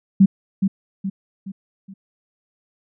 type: tone with echo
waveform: sine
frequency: 193.8 Hz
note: G3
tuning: 20 cents flat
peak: -7 dBFS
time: 0.2-0.26 s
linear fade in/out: 10 ms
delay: 420 ms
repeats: 4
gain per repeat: -7 dB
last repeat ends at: 1.94 s
effects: none